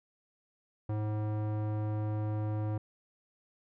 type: tone with low-pass filter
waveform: square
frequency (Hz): 106.6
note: G#2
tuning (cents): +46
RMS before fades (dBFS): -33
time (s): 0.89-2.78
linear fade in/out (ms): 5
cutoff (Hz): 880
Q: 0.83
effects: none